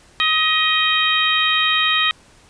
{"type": "harmonic tone with a mistuned harmonic", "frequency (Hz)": 630, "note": "D#5", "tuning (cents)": 21, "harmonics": [2, 3, 4, 5, 6], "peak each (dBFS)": [-21, -21, -21, -21, -21], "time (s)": [0.2, 2.11], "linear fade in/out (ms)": 0, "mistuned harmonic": 4, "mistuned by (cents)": -25, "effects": ["pink hiss -50 dBFS RMS until 2.49 s", "resampled to 22050 Hz"]}